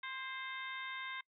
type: harmonic tone with a mistuned harmonic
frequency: 523.3 Hz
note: C5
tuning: in tune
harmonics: 2 / 3 / 4 / 5 / 6 / 7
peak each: -47 / -47 / -45 / -56 / -55 / -50 dBFS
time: 0.03-1.21 s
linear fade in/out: 5 ms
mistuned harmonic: 3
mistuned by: +30 cents
effects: noise-tail reverb RT60 0.1 s tail -23 dB re dry